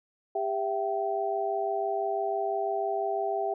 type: tone cluster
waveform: sine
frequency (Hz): 399.2 / 665 / 771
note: G4 / E5 / G5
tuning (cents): +32 / +15 / -29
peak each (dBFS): -31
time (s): 0.35-3.54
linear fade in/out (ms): 5
effects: none